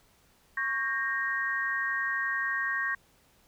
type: chord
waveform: sine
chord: G diminished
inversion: second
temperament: equal with one note detuned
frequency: 1108.7 / 1596.3 / 1864.7 Hz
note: Db6 / G6 / Bb6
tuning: 0 / +31 / 0 cents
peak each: -35 / -32 / -30 dBFS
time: 0.57-2.95 s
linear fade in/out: 5 ms
effects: pink hiss -64 dBFS RMS until 3.47 s